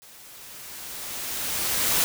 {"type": "noise with level ramp", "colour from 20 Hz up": "white", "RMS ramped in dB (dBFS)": [-49, -21], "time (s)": [0.02, 2.04], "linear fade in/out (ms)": 0, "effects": []}